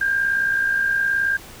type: tone with amplitude modulation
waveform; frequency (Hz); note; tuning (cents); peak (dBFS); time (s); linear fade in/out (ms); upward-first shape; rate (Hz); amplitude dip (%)
sine; 1600; G6; +35; -15; 0.01-1.37; 5; sine; 59; 50
effects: pink hiss -41 dBFS RMS until 1.6 s